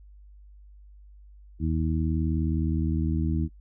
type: harmonic tone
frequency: 79.6 Hz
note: D#2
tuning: 40 cents sharp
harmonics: 1 / 2 / 3 / 4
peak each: -26 / -29 / -31 / -32 dBFS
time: 1.59-3.49 s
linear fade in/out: 50 ms
effects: noise-tail reverb RT60 0.1 s tail -21 dB re dry + added 50 Hz sine -47 dBFS peak until 3.6 s